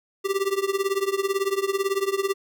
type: tone with tremolo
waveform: square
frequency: 392 Hz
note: G4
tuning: in tune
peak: -19 dBFS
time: 0.24-2.34 s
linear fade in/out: 20 ms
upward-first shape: triangle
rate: 18 Hz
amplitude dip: 95%
effects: none